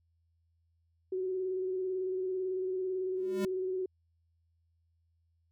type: tone with vibrato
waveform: sine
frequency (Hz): 373.1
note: F#4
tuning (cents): +14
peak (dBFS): -31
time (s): 1.12-3.86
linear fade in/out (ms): 5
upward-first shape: square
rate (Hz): 18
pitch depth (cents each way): 22
type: tone with exponential growth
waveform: square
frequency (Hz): 201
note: G3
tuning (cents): +44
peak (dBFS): -30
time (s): 3.16-3.45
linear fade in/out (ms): 2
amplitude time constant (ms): 61
effects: added 83 Hz sine -70 dBFS peak until 5.51 s